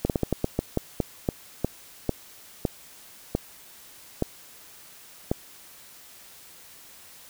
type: slowing click train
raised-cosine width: 2 ms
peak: -9 dBFS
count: 16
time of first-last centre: 0.05-5.315 s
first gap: 48 ms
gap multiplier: 1.25
effects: white hiss -49 dBFS RMS until 7.29 s